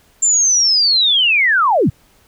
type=linear sweep; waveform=sine; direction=down; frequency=7330 to 76.9 Hz; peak=-10 dBFS; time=0.22-1.9 s; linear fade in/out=10 ms; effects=pink hiss -53 dBFS RMS until 2.27 s